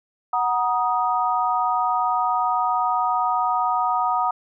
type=chord; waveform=sine; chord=D# minor; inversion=first; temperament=equal with one note detuned; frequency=740 / 947.5 / 1244.5 Hz; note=F#5 / A#5 / D#6; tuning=0 / +28 / 0 cents; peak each=-23 dBFS; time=0.33-4.31 s; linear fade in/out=5 ms; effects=none